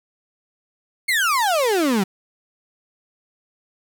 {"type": "exponential sweep", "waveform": "35% pulse", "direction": "down", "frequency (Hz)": [2217, 182.2], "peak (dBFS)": -15, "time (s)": [1.08, 2.04], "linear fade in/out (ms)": 10, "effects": ["9-bit"]}